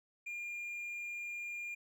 triangle tone, 2408 Hz, D7, 43 cents sharp, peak -38 dBFS, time 0.26-1.75 s, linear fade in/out 10 ms, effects none

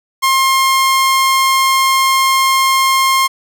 sawtooth tone, 1065 Hz, C6, 30 cents sharp, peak -6 dBFS, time 0.22-3.28 s, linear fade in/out 20 ms, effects none

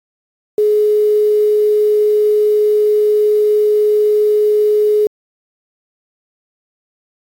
sine tone with quantisation, 421.7 Hz, G#4, 26 cents sharp, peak -9 dBFS, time 0.58-5.07 s, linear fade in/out 2 ms, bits 6, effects AAC 48 kbps

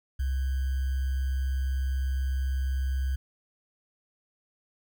sine tone with sample-and-hold, 66 Hz, C2, 16 cents sharp, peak -25 dBFS, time 0.19-3.16 s, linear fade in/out 10 ms, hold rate 1575 Hz, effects none

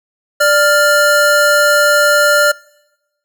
square tone pair together, 588.6 / 1400 Hz, D5 / F6, +4 / +4 cents, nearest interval octave + minor third, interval 1500 cents, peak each -12 dBFS, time 0.4-2.52 s, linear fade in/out 10 ms, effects noise-tail reverb RT60 1.0 s tail -25 dB re dry

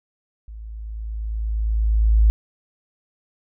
sine tone with level ramp, 54.3 Hz, A1, 22 cents flat, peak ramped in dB -34 to -10 dBFS, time 0.48-2.3 s, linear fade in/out 0 ms, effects none

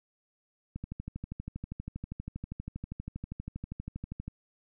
click train, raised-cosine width 5 ms, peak -25 dBFS, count 45, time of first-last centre 0.76-4.28 s, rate 12.5 Hz, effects none

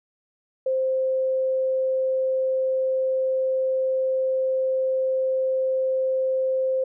sine tone, 523.3 Hz, C5, in tune, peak -20 dBFS, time 0.66-6.84 s, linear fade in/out 5 ms, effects none

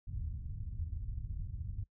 white low-pass noise, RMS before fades -40 dBFS, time 0.07-1.84 s, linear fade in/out 5 ms, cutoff 100 Hz, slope 24 dB/octave, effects noise-tail reverb RT60 0.1 s tail -22 dB re dry

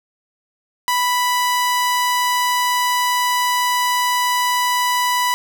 sawtooth tone, 987.8 Hz, B5, in tune, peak -12 dBFS, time 0.88-5.34 s, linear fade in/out 0 ms, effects none

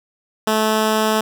10% pulse tone, 217.4 Hz, A3, 21 cents flat, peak -7 dBFS, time 0.47-1.21 s, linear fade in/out 5 ms, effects none

